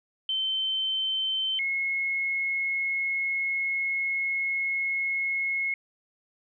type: tone pair in turn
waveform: sine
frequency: 3090 / 2172 Hz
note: G7 / C#7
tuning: -26 / -36 cents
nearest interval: tritone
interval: 610 cents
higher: first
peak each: -25 dBFS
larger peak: neither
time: 0.29-1.59 / 1.59-5.74 s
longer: second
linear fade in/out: 2 ms
effects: none